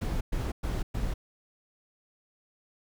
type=noise bursts; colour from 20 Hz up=brown; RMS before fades=-30 dBFS; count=4; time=0.01-1.14 s; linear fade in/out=10 ms; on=200 ms; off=110 ms; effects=none